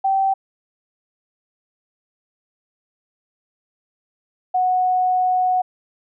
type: tone pair in turn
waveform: sine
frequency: 775 / 736.1 Hz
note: G5 / F#5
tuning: -20 / -9 cents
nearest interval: minor second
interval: 89 cents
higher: first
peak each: -15 dBFS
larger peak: neither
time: 0.04-0.34 / 4.54-5.62 s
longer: second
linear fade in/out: 10 ms
effects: none